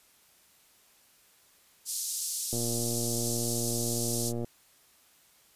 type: band-pass noise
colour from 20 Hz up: white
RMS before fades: -34 dBFS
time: 1.85-4.33 s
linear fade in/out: 50 ms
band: 4900 to 11000 Hz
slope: 24 dB/octave
type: click train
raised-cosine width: 2 ms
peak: -22 dBFS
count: 227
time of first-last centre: 2.53-4.445 s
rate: 118 Hz
effects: white hiss -62 dBFS RMS until 5.55 s + resampled to 32000 Hz